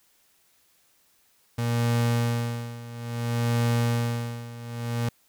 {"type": "tone with tremolo", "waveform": "35% pulse", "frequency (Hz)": 118.2, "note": "A#2", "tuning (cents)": 24, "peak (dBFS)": -19, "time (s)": [1.58, 5.09], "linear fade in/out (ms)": 5, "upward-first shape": "sine", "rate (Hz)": 0.59, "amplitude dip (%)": 85, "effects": ["white hiss -64 dBFS RMS until 5.28 s"]}